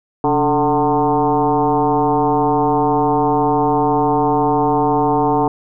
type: tone with frequency modulation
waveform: sine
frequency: 595 Hz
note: D5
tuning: 22 cents sharp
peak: -12 dBFS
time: 0.24-5.48 s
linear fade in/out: 2 ms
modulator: 154 Hz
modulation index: 2.6
effects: none